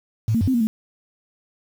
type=tone with pitch steps; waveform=sine; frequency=110.3 / 228 / 94.6 / 261.1 / 236.1 / 219.7 Hz; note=A2 / A#3 / F#2 / C4 / A#3 / A3; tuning=+5 / -38 / +39 / -3 / +22 / -2 cents; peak=-16 dBFS; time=0.28-0.67 s; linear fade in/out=0 ms; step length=65 ms; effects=high-pass 60 Hz 12 dB/octave + 7-bit